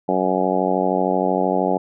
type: harmonic tone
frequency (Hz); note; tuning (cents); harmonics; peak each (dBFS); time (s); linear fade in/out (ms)
93; F#2; +9; 2 / 3 / 4 / 5 / 6 / 7 / 8 / 9; -25 / -25 / -25 / -25 / -25 / -25 / -25 / -25; 0.08-1.78; 10
effects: none